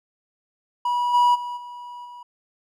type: tone with level steps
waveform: triangle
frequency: 972 Hz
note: B5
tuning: 28 cents flat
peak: -18 / -12 / -26 / -33 / -36 dBFS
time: 0.85-2.23 s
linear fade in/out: 5 ms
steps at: 1.13 / 1.34 / 1.56 / 2.04 s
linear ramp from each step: 20 ms
effects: none